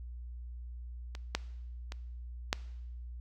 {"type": "clicks", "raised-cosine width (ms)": 0.2, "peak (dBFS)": [-26, -12, -24, -10], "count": 4, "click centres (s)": [1.151, 1.35, 1.921, 2.529], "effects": ["noise-tail reverb RT60 0.9 s tail -20 dB re dry", "added 60 Hz sine -41 dBFS peak until 3.2 s"]}